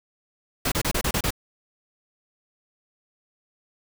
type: noise bursts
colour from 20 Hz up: pink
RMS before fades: -24 dBFS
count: 7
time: 0.65-1.306 s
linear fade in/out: 5 ms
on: 68 ms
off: 30 ms
effects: none